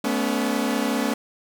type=tone cluster; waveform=sawtooth; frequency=217 / 247.5 / 281.9 Hz; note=A3 / B3 / C#4; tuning=-24 / +4 / +29 cents; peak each=-22 dBFS; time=0.04-1.14 s; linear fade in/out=5 ms; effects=none